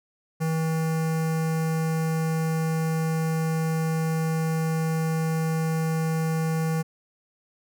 square tone with notch filter, 160.8 Hz, E3, 43 cents flat, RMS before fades -25 dBFS, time 0.4-6.83 s, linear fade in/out 20 ms, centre 3500 Hz, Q 1.2, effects none

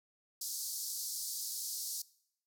pink band-pass noise, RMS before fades -40 dBFS, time 0.41-2.02 s, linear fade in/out 5 ms, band 4500 to 16000 Hz, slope 48 dB/octave, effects noise-tail reverb RT60 0.7 s tail -21 dB re dry

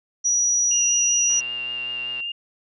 sine tone, 5820 Hz, F#8, 29 cents flat, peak -17 dBFS, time 0.24-1.41 s, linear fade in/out 20 ms
sine tone with vibrato, 2794 Hz, F7, in tune, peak -26 dBFS, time 0.71-2.32 s, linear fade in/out 5 ms, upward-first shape sine, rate 5.2 Hz, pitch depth 18 cents each way
click train, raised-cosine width 0.3 ms, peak -27 dBFS, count 113, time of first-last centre 1.3-2.203 s, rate 124 Hz
effects none

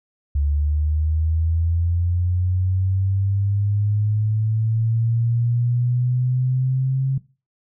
sine linear sweep, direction up, 71.2 to 134.5 Hz, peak -17 dBFS, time 0.35-7.18 s, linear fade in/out 5 ms, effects noise-tail reverb RT60 0.3 s tail -18 dB re dry

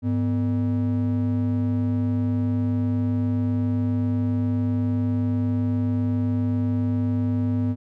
triangle ring-modulated tone, 176.4 Hz, F3, 18 cents sharp, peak -15 dBFS, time 0.02-7.76 s, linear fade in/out 50 ms, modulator 73.8 Hz, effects none

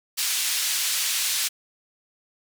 pink band-pass noise, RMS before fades -25 dBFS, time 0.17-1.49 s, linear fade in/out 20 ms, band 3100 to 14000 Hz, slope 12 dB/octave, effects none

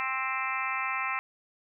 harmonic tone with a mistuned harmonic, 263.3 Hz, C4, 11 cents sharp, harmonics 3 / 4 / 5 / 6 / 7 / 8 / 9 / 10, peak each -39 / -34 / -35 / -46 / -38 / -36 / -37 / -37 dBFS, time 0-1.19 s, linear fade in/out 0 ms, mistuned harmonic 8, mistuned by -16 cents, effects none

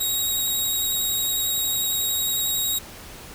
10% pulse tone with vibrato, 3794 Hz, A#7, 30 cents sharp, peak -15 dBFS, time 0-2.79 s, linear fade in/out 10 ms, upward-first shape sine, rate 11 Hz, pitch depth 10 cents each way, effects pink hiss -41 dBFS RMS until 3.34 s

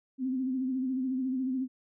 sine tone with vibrato, 259.4 Hz, C4, 15 cents flat, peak -28 dBFS, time 0.18-1.68 s, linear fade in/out 50 ms, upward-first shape sine, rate 14 Hz, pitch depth 53 cents each way, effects none

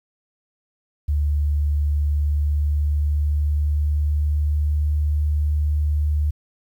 sine tone with pitch glide, 73.42 to 74.7 Hz, D2 to D2, 0 to +30 cents, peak -17 dBFS, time 1.08-6.31 s, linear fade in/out 10 ms, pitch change +30 cents, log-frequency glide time 2.05-4.97 s, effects 9-bit

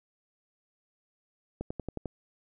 accelerating click train, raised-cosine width 2 ms, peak -21 dBFS, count 6, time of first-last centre 1.61-2.057 s, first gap 95 ms, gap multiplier 0.97, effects none

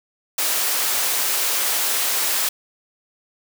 white high-pass noise, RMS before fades -21 dBFS, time 0.38-2.49 s, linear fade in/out 5 ms, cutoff 430 Hz, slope 12 dB/octave, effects none

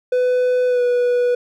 triangle tone with pitch glide, 500 to 489.4 Hz, B4 to B4, +21 to -16 cents, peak -12 dBFS, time 0.12-1.35 s, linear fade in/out 5 ms, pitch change -37 cents, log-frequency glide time 0.67-0.82 s, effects none

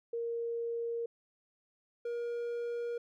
sine / triangle tone pair in turn, 466.2 / 473.8 Hz, A#4 / A#4, 0 / +28 cents, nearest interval unison, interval 28 cents, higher second, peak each -33 / -32 dBFS, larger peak second, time 0.13-1.06 / 2.05-2.98 s, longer neither, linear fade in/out 5 ms, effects none

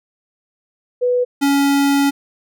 sine / square tone pair in turn, 493.9 / 280.3 Hz, B4 / C#4, 0 / +19 cents, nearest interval minor seventh, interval 981 cents, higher first, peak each -13 dBFS, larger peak neither, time 1.01-1.25 / 1.41-2.11 s, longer second, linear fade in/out 20 ms, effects none

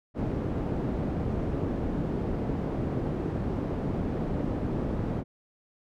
white low-pass noise, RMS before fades -30 dBFS, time 0.14-5.24 s, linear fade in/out 50 ms, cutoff 310 Hz, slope 12 dB/octave, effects none

